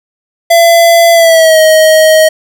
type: tone with pitch glide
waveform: square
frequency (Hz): 675 to 629.8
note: E5 to D#5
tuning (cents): +41 to +21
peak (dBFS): -3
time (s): 0.5-2.29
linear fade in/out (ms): 10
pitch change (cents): -120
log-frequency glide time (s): 1.13-1.6
effects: none